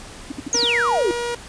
sine tone bursts, 278.8 Hz, C#4, 10 cents sharp, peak -24 dBFS, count 5, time 0.3-0.644 s, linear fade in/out 5 ms, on 20 ms, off 61 ms
sine exponential sweep, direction down, 6770 to 327.6 Hz, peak -17 dBFS, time 0.53-1.11 s, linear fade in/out 0 ms
sawtooth tone with pitch glide, 474.4 to 477.4 Hz, A#4 to A#4, +30 to +41 cents, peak -19 dBFS, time 0.54-1.35 s, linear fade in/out 5 ms, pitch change +11 cents, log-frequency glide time 0.67-1.03 s
effects pink hiss -39 dBFS RMS until 1.48 s + resampled to 22050 Hz

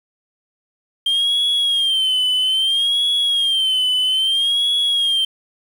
sine tone with vibrato, 3177 Hz, G7, 23 cents sharp, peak -12 dBFS, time 1.06-5.25 s, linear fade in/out 5 ms, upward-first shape sine, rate 0.61 Hz, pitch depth 95 cents each way, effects tanh soft clip ceiling -14 dBFS + 7-bit

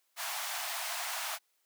pink high-pass noise, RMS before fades -37 dBFS, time 0.16-1.39 s, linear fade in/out 50 ms, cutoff 640 Hz, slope 96 dB/octave, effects white hiss -75 dBFS RMS until 1.65 s + high-pass 400 Hz 12 dB/octave

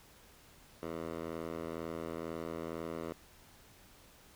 10% pulse tone with band-pass filter, 82.1 Hz, E2, 6 cents flat, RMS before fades -41 dBFS, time 0.83-3.13 s, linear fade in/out 0 ms, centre 610 Hz, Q 0.75, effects pink hiss -60 dBFS RMS until 4.35 s

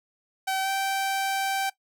sawtooth tone with pitch glide, 767 to 778.2 Hz, G5 to G5, -38 to -13 cents, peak -21 dBFS, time 0.47-1.7 s, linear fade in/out 10 ms, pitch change +25 cents, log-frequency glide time 0.62-0.69 s, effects noise-tail reverb RT60 0.1 s tail -18 dB re dry

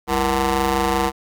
15% pulse ring-modulated tone, 138.59 Hz, C#3, in tune, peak -8 dBFS, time 0.07-1.12 s, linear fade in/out 50 ms, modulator 611 Hz, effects none

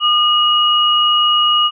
sine tone pair together, 1216 / 2894 Hz, D#6 / F#7, -40 / -39 cents, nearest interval octave + minor third, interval 1501 cents, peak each -14 / -12 dBFS, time 0-1.71 s, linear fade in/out 50 ms, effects none

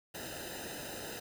pink noise with comb filter, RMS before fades -43 dBFS, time 0.14-1.2 s, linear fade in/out 10 ms, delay 0.89 ms, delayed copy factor -0.9, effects none

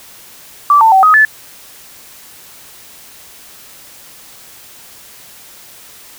sine tone with pitch steps, 1162 / 893 / 766 / 1258 / 1738 Hz, D6 / A5 / G5 / D#6 / A6, -19 / +25 / -40 / +19 / -22 cents, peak -4 dBFS, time 0.7-1.25 s, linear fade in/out 2 ms, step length 110 ms, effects white hiss -38 dBFS RMS until 6.18 s

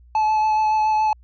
triangle tone with vibrato, 863 Hz, A5, 34 cents flat, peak -14 dBFS, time 0.15-1.13 s, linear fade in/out 2 ms, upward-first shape sine, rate 7.1 Hz, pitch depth 15 cents each way, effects added 60 Hz sine -46 dBFS peak until 1.23 s + resampled to 16000 Hz

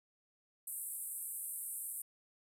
pink band-pass noise, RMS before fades -43 dBFS, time 0.67-2.02 s, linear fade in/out 5 ms, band 8200 to 14000 Hz, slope 96 dB/octave, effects none

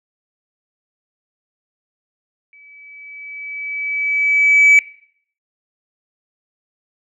sine tone with exponential growth, 2293 Hz, D7, 42 cents flat, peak -3 dBFS, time 2.53-4.79 s, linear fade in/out 1 ms, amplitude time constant 490 ms, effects noise-tail reverb RT60 0.6 s tail -20 dB re dry + tanh soft clip ceiling -4 dBFS

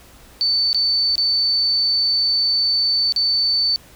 sine tone with dropouts, 4525 Hz, C#8, 35 cents sharp, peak -15 dBFS, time 0.41-3.76 s, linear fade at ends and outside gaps 0 ms, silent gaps 0.73-0.746 / 1.155-1.18 / 3.123-3.162 s, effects added 60 Hz sine -50 dBFS peak until 3.95 s + pink hiss -47 dBFS RMS until 3.95 s

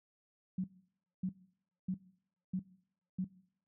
sine tone bursts, 185.1 Hz, F#3, 1 cent sharp, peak -32 dBFS, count 5, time 0.58-3.245 s, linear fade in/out 5 ms, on 61 ms, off 590 ms, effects noise-tail reverb RT60 0.7 s tail -20 dB re dry

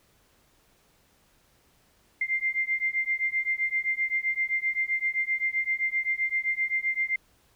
sine beating tone pair, 2093 / 2100.7 Hz, C7 / C7, 0 / +6 cents, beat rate 7.7 Hz, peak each -28 dBFS, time 2.21-7.16 s, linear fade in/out 5 ms, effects pink hiss -64 dBFS RMS until 7.55 s

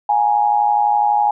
sine tone with amplitude modulation, 830.6 Hz, G#5, in tune, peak -9 dBFS, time 0.09-1.31 s, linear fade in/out 5 ms, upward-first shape sine, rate 112 Hz, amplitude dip 70%, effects none

